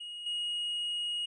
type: tone with level steps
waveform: triangle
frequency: 2883 Hz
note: F#7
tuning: 46 cents flat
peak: -38 / -30 dBFS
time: 0-1.26 s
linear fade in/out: 10 ms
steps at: 0.26 s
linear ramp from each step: 5 ms
effects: resampled to 22050 Hz